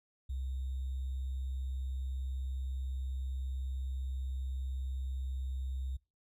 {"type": "tone with sample-and-hold", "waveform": "sine", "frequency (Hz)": 65.41, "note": "C2", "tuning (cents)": 0, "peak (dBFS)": -34, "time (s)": [0.29, 5.97], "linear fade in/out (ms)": 10, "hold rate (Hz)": 3675, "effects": ["noise-tail reverb RT60 0.3 s tail -25 dB re dry", "MP3 64 kbps"]}